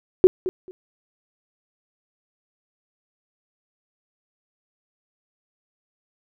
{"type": "tone with echo", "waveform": "sine", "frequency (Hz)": 370, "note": "F#4", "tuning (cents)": 0, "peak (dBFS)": -6, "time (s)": [0.24, 0.27], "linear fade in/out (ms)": 0, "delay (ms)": 220, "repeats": 2, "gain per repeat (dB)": -15, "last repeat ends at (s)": 0.71, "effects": []}